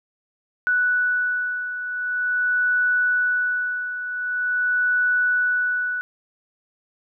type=beating tone pair; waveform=sine; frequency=1480 / 1480.45 Hz; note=F#6 / F#6; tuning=0 / +1 cents; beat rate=0.45 Hz; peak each=-20 / -26 dBFS; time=0.67-6.01 s; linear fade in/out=0 ms; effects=none